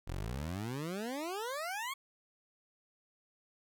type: exponential sweep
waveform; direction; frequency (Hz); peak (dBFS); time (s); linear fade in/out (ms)
20% pulse; up; 39.9 to 1126; -32; 0.07-1.94; 10
effects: none